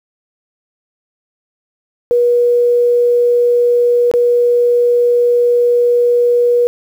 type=tone with dropouts; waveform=sine; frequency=482.2 Hz; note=B4; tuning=41 cents flat; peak=-8 dBFS; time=2.11-6.67 s; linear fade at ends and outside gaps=0 ms; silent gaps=4.114-4.138 s; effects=7-bit